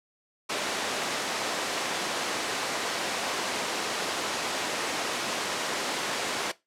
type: band-pass noise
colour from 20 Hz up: pink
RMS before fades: -31 dBFS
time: 0.49-6.52 s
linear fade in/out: 10 ms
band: 380 to 7500 Hz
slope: 12 dB/octave
effects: noise-tail reverb RT60 0.2 s tail -18 dB re dry + low-pass 12000 Hz 12 dB/octave